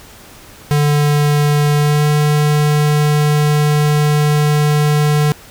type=tone with pitch glide; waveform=square; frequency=147.2 to 149 Hz; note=D3 to D3; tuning=+4 to +25 cents; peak=-11 dBFS; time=0.71-5.32 s; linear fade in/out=0 ms; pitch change=+21 cents; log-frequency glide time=1.76-2.06 s; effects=pink hiss -39 dBFS RMS until 5.5 s